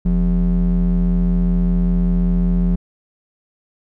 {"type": "ring-modulated tone", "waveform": "triangle", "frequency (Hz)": 110, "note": "A2", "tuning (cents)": 0, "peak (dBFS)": -8, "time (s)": [0.05, 2.76], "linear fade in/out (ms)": 10, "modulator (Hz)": 67.4, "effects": []}